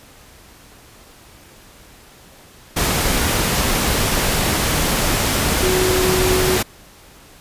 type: tone in noise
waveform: sine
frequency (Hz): 370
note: F#4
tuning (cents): 0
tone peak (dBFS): -17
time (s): 5.62-6.58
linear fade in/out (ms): 10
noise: pink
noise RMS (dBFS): -18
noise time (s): 2.76-6.63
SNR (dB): -2
effects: pink hiss -45 dBFS RMS until 7.4 s + resampled to 32000 Hz